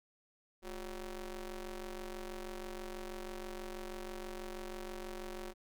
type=ring-modulated tone; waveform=sawtooth; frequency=191.1 Hz; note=G3; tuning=44 cents flat; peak=-35 dBFS; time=0.62-5.54 s; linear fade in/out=50 ms; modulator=168 Hz; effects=none